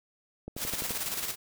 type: click train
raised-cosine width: 2 ms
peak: -25 dBFS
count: 6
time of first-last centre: 0.48-0.907 s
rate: 11.7 Hz
type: noise with tremolo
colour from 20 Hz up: white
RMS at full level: -32 dBFS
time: 0.56-1.36 s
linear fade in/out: 50 ms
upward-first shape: square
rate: 18 Hz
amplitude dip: 45%
effects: none